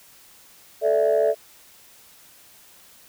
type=chord; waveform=sine; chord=A suspended fourth; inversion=none; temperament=just; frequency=440 / 586.7 / 660 Hz; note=A4 / D5 / E5; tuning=0 / -2 / +2 cents; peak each=-20 dBFS; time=0.81-1.35 s; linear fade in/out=50 ms; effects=tanh soft clip ceiling -11 dBFS + white hiss -51 dBFS RMS until 3.08 s